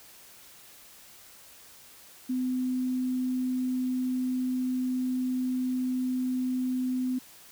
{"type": "tone", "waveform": "sine", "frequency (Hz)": 254.4, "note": "C4", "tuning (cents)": -48, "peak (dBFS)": -26, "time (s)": [2.29, 7.19], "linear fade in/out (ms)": 10, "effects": ["white hiss -52 dBFS RMS until 7.51 s"]}